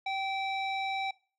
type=tone with low-pass filter; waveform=square; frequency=775 Hz; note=G5; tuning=20 cents flat; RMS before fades=-33 dBFS; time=0.06-1.11 s; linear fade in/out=5 ms; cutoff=3200 Hz; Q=7.1; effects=noise-tail reverb RT60 0.4 s tail -22 dB re dry